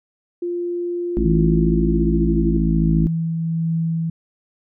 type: tone with pitch glide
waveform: sine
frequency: 349.2 to 338.1 Hz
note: F4 to E4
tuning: 0 to +44 cents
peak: -21 dBFS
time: 0.42-2.57 s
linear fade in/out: 5 ms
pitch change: -56 cents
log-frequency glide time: 1.49-2.4 s
type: harmonic tone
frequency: 54.5 Hz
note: A1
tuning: 16 cents flat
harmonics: 1 / 3 / 4 / 5 / 6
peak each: -20 / -29 / -22 / -26 / -25 dBFS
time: 1.17-3.07 s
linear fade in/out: 0 ms
type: tone with tremolo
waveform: sine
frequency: 164.1 Hz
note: E3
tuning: 8 cents flat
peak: -17 dBFS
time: 1.25-4.1 s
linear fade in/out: 5 ms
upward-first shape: triangle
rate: 1.3 Hz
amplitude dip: 30%
effects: none